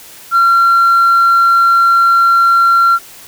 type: tone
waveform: sine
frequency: 1370 Hz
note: F6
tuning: 34 cents flat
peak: -4 dBFS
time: 0.31-2.99 s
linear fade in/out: 50 ms
effects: tanh soft clip ceiling -4 dBFS + white hiss -36 dBFS RMS until 3.27 s